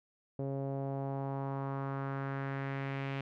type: tone with low-pass filter sweep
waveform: sawtooth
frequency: 136.9 Hz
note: C#3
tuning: 21 cents flat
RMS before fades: -37 dBFS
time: 0.39-3.21 s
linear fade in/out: 2 ms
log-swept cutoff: 520 to 2600 Hz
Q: 2.2
effects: none